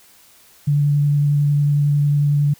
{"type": "tone with vibrato", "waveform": "sine", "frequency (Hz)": 145.1, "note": "D3", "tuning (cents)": -21, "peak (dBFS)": -13, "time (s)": [0.67, 2.54], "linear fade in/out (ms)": 10, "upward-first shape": "sine", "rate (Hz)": 11, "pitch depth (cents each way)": 11, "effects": ["white hiss -50 dBFS RMS until 2.59 s"]}